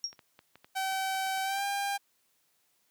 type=tone with exponential decay; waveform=sine; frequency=5588 Hz; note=F8; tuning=in tune; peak=-27 dBFS; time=0.04-0.16 s; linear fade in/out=1 ms; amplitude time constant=24 ms
type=clicks; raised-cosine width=0.3 ms; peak=-35 dBFS; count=10; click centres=0.129 / 0.192 / 0.391 / 0.556 / 0.645 / 0.923 / 1.149 / 1.268 / 1.375 / 1.585 s
type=tone with pitch glide; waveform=sawtooth; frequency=767 to 800 Hz; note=G5 to G5; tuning=-38 to +35 cents; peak=-26 dBFS; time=0.75-1.98 s; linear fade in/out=20 ms; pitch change=+73 cents; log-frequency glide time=1.43-1.64 s
effects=white hiss -72 dBFS RMS until 2.9 s + high-pass 80 Hz 12 dB/octave